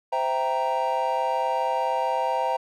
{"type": "chord", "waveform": "triangle", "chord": "C dominant seventh", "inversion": "none", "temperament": "equal with one note detuned", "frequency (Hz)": [518.4, 659.3, 784, 932.3], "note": ["C5", "E5", "G5", "Bb5"], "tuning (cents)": [-16, 0, 0, 0], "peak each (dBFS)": [-27, -28, -26, -24], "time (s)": [0.12, 2.57], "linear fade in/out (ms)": 10, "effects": []}